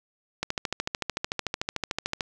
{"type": "click train", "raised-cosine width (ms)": 0.2, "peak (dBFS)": -10, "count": 25, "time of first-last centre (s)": [0.43, 2.208], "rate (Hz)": 13.5, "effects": []}